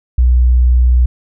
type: tone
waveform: sine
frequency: 61.6 Hz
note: B1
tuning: 4 cents flat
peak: -6 dBFS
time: 0.18-1.06 s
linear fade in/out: 5 ms
effects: none